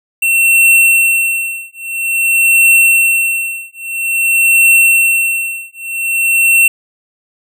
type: tone with tremolo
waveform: square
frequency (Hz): 2710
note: E7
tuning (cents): +47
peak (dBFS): -5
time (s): 0.22-6.68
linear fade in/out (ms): 5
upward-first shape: triangle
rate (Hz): 0.5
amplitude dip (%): 100
effects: none